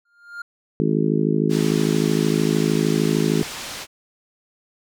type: tone with exponential growth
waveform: triangle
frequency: 1405 Hz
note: F6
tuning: 10 cents sharp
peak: -25 dBFS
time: 0.05-0.42 s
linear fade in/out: 5 ms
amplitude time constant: 80 ms
type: harmonic tone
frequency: 53.2 Hz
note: G#1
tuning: 42 cents sharp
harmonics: 3 / 4 / 5 / 6 / 7 / 8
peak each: -22 / -23 / -24 / -25 / -25 / -26 dBFS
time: 0.8-3.43 s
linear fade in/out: 0 ms
type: low-pass noise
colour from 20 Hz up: white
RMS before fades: -33 dBFS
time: 1.49-3.87 s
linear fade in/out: 50 ms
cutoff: 6000 Hz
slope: 12 dB/octave
effects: none